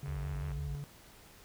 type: tone with pitch glide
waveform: triangle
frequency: 141.1 to 142.74 Hz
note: C#3 to D3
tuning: +31 to -49 cents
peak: -36 dBFS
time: 0.03-0.84 s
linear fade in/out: 0 ms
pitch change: +20 cents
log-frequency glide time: 0.17-0.4 s
type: click train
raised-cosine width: 0.5 ms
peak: -36 dBFS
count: 44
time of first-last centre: 0.06-0.517 s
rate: 94.1 Hz
type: tone with vibrato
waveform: sine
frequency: 65.41 Hz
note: C2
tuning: in tune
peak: -37 dBFS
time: 0.08-0.75 s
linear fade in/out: 0 ms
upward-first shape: square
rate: 5.9 Hz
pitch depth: 240 cents each way
effects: pink hiss -57 dBFS RMS until 1.44 s